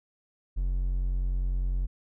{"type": "tone", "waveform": "triangle", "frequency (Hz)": 45, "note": "F#1", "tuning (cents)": -47, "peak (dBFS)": -23, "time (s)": [0.56, 1.87], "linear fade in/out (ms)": 20, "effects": []}